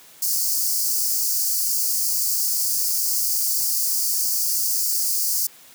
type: high-pass noise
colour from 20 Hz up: white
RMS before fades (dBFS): -22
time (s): 0.22-5.47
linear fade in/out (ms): 5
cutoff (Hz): 4500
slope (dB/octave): 96
effects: white hiss -48 dBFS RMS until 5.74 s + high-pass 100 Hz 12 dB/octave